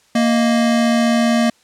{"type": "tone pair together", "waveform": "square", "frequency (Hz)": [232.7, 622.9], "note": ["A#3", "D#5"], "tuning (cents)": [-3, 2], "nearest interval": "octave + perfect fourth", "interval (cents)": 1705, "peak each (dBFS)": [-14, -21], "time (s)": [0.15, 1.5], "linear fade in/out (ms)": 5, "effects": ["white hiss -55 dBFS RMS until 1.63 s", "low-pass 8000 Hz 12 dB/octave"]}